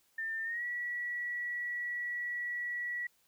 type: tone with pitch glide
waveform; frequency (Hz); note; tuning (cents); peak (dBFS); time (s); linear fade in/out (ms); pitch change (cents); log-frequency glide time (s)
sine; 1797 to 1937.1; A6 to B6; +36 to -34; -34; 0.18-3.07; 5; +130; 0.43-0.64
effects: white hiss -71 dBFS RMS until 3.27 s